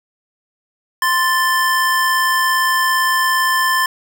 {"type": "tone pair together", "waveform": "square", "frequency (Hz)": [1044.5, 1760], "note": ["C6", "A6"], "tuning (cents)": [-3, 0], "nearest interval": "major sixth", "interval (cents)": 903, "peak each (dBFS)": -17, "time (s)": [1.02, 3.86], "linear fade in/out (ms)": 2, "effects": []}